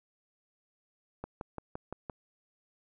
click train, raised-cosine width 1 ms, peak -24 dBFS, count 6, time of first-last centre 1.24-2.098 s, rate 5.83 Hz, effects none

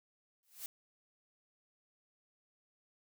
blue noise with exponential growth, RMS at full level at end -40 dBFS, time 0.43-0.66 s, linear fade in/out 1 ms, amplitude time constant 48 ms, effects none

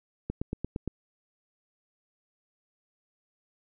click train, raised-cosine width 3 ms, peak -18 dBFS, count 6, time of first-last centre 0.3-0.877 s, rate 8.67 Hz, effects none

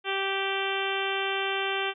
harmonic tone, 390 Hz, G4, 9 cents flat, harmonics 1 / 2 / 3 / 4 / 5 / 6 / 7 / 8 / 9, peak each -32 / -34 / -36 / -34 / -38 / -36 / -35 / -35 / -41 dBFS, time 0.04-1.94 s, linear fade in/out 50 ms, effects none

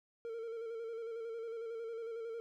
triangle tone with vibrato, 457.2 Hz, A#4, 34 cents flat, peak -38 dBFS, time 0.25-2.4 s, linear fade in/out 0 ms, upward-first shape square, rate 11 Hz, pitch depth 34 cents each way, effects none

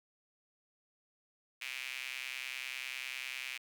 sawtooth tone with high-pass filter, 130 Hz, C3, 11 cents flat, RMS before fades -42 dBFS, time 1.61-3.58 s, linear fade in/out 10 ms, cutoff 2400 Hz, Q 4.3, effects none

